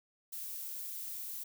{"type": "noise", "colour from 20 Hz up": "violet", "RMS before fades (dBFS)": -42, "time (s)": [0.32, 1.44], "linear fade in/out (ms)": 10, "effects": []}